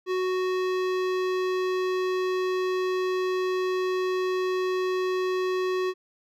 sine tone with hard clipping, 370 Hz, F#4, in tune, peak -26 dBFS, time 0.06-5.94 s, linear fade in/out 50 ms, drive 18 dB, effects none

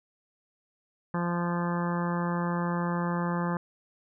harmonic tone, 173.4 Hz, F3, 12 cents flat, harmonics 1 / 2 / 3 / 4 / 5 / 6 / 7 / 8 / 9 / 10, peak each -28 / -37 / -37 / -44 / -37 / -37 / -39 / -48 / -42 / -44 dBFS, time 1.14-3.57 s, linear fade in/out 2 ms, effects none

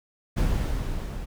brown noise with level ramp, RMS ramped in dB -22 to -34 dBFS, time 0.36-1.26 s, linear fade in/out 20 ms, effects none

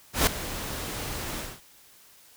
pink noise with ADSR envelope, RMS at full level -19 dBFS, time 0.13-1.61 s, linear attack 140 ms, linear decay 3 ms, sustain -15 dB, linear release 220 ms, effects white hiss -55 dBFS RMS until 2.36 s

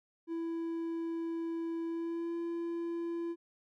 triangle tone with pitch glide, 331.7 to 338.3 Hz, E4 to E4, +11 to +45 cents, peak -32 dBFS, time 0.27-3.36 s, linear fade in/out 50 ms, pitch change +34 cents, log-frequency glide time 1.86-2.36 s, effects none

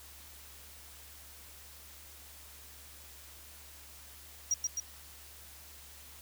triangle tone with echo, 5720 Hz, F8, 41 cents sharp, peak -25 dBFS, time 4.51-4.54 s, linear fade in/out 2 ms, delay 130 ms, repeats 2, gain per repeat -3 dB, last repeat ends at 4.8 s, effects added 71 Hz sine -57 dBFS peak until 6.21 s + white hiss -53 dBFS RMS until 6.21 s

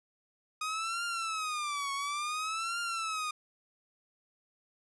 sawtooth tone with vibrato, 1244.5 Hz, D#6, in tune, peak -29 dBFS, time 0.61-3.31 s, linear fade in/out 5 ms, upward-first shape triangle, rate 0.57 Hz, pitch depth 210 cents each way, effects resampled to 24000 Hz

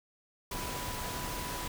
sine tone in noise, 987.8 Hz, B5, in tune, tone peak -42 dBFS, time 0.51-1.68 s, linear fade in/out 5 ms, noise pink, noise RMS -38 dBFS, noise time 0.51-1.68 s, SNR -7 dB, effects none

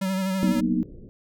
square tone with vibrato, 190 Hz, F#3, 46 cents sharp, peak -24 dBFS, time 0.01-0.61 s, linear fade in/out 10 ms, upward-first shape sine, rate 12 Hz, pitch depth 35 cents each way
sine chord, B major seventh, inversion second, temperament equal, 185 / 233.1 / 246.9 / 311.1 Hz, F#3 / A#3 / B3 / D#4, 0 / 0 / 0 / 0 cents, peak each -26 dBFS, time 0.43-0.83 s, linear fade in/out 0 ms
pink low-pass noise, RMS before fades -42 dBFS, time 0.48-1.09 s, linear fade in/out 0 ms, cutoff 480 Hz, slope 48 dB/octave
effects none

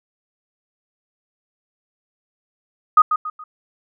sine tone with echo, 1244.5 Hz, D#6, in tune, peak -6 dBFS, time 2.97-3.02 s, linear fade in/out 5 ms, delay 140 ms, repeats 3, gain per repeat -9 dB, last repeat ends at 3.44 s, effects none

